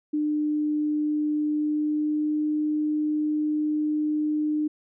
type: tone with pitch glide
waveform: sine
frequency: 300.6 to 303 Hz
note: D4 to D#4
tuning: +40 to -46 cents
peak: -22 dBFS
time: 0.13-4.68 s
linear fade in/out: 10 ms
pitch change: +14 cents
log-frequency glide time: 1.48-2.46 s
effects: none

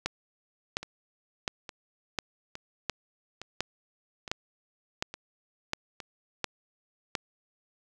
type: two click trains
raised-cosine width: 0.2 ms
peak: -11 / -22 dBFS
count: 11 / 7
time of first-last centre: 0.06-7.152 / 0.83-6.002 s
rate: 1.41 / 1.16 Hz
effects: none

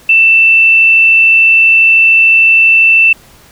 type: tone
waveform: sine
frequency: 2667 Hz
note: E7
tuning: 20 cents sharp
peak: -3 dBFS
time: 0.09-3.13 s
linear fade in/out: 5 ms
effects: pink hiss -41 dBFS RMS until 3.51 s

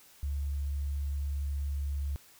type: tone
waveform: sine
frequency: 70.8 Hz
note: C#2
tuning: 37 cents sharp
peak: -30 dBFS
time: 0.23-2.16 s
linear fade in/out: 0 ms
effects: white hiss -58 dBFS RMS until 2.39 s

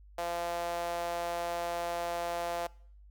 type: tone with high-pass filter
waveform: sawtooth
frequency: 171.8 Hz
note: F3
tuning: 28 cents flat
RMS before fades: -35 dBFS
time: 0.18-2.67 s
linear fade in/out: 5 ms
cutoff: 630 Hz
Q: 3.8
effects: noise-tail reverb RT60 0.6 s tail -23 dB re dry + added 50 Hz sine -52 dBFS peak until 3.1 s

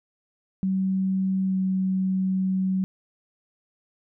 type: tone with pitch glide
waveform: sine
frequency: 190.1 to 188.57 Hz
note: F#3 to F#3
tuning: +47 to +33 cents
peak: -21 dBFS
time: 0.63-2.84 s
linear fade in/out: 0 ms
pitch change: -14 cents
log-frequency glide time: 1.46-1.56 s
effects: none

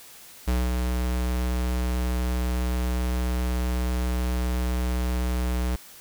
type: tone with ADSR envelope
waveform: square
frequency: 61.74 Hz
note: B1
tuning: in tune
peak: -21 dBFS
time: 0.47-5.76 s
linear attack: 12 ms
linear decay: 220 ms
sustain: -3 dB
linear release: 4 ms
effects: white hiss -47 dBFS RMS until 6 s

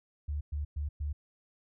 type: tone bursts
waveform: sine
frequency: 73.42 Hz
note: D2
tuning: in tune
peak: -31 dBFS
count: 4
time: 0.28-1.13 s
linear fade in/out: 10 ms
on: 130 ms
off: 110 ms
effects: none

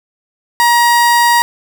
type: tone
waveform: 30% pulse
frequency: 950 Hz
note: A#5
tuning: 33 cents sharp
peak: -5 dBFS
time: 0.6-1.42 s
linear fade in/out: 0 ms
effects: none

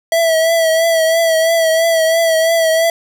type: tone with vibrato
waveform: square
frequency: 654 Hz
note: E5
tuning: 14 cents flat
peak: -11 dBFS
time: 0.12-2.9 s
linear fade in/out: 2 ms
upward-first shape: triangle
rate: 3 Hz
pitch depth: 45 cents each way
effects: none

